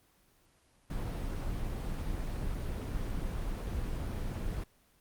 brown noise, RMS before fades -35 dBFS, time 0.9-4.64 s, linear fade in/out 5 ms, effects pink hiss -67 dBFS RMS until 5 s + Opus 24 kbps

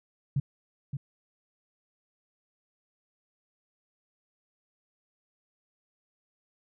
sine tone with echo, 138.59 Hz, C#3, in tune, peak -23 dBFS, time 0.36-0.4 s, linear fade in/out 5 ms, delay 570 ms, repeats 1, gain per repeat -7 dB, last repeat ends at 0.97 s, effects none

